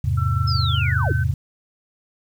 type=chord; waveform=sine; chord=E augmented; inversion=none; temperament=equal; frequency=82.41 / 103.83 / 130.81 Hz; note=E2 / G#2 / B#2; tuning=0 / 0 / 0 cents; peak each=-22 dBFS; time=0.04-1.34 s; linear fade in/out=5 ms
type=tone with pitch glide; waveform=sine; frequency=1340 to 1530.4 Hz; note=E6 to G6; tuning=+28 to -42 cents; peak=-27 dBFS; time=0.17-1.24 s; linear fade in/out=10 ms; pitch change=+230 cents; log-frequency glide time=0.69-1.02 s
type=linear sweep; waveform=sine; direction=down; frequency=5274 to 215.4 Hz; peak=-24 dBFS; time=0.47-1.13 s; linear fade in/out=10 ms
effects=8-bit